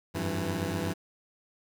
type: tone cluster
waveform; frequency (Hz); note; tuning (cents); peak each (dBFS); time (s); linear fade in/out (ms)
15% pulse; 90.1 / 98.3 / 165.7; F#2 / G2 / E3; -45 / +5 / +9; -29 / -27 / -27; 0.14-0.94; 20
effects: 9-bit